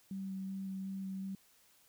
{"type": "tone with vibrato", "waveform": "sine", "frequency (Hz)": 192.2, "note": "G3", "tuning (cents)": -34, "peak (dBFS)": -38, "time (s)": [0.11, 1.35], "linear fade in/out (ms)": 2, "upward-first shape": "square", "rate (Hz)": 2.7, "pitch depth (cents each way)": 8, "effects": ["white hiss -67 dBFS RMS until 1.88 s"]}